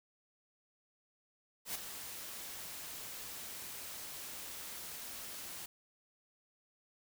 white noise with ADSR envelope, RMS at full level -37 dBFS, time 1.65-5.66 s, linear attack 100 ms, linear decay 8 ms, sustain -9 dB, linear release 5 ms, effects none

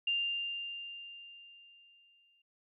sine tone with exponential decay, 2794 Hz, F7, in tune, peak -28 dBFS, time 0.07-2.42 s, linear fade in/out 5 ms, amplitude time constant 510 ms, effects none

